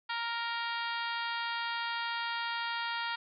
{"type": "harmonic tone", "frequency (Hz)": 466.2, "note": "A#4", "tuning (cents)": 0, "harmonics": [2, 3, 4, 5, 6, 7, 8, 9, 10], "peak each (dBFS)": [-37, -38, -40, -45, -45, -43, -46, -48, -48], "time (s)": [0.09, 3.16], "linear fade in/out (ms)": 10, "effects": []}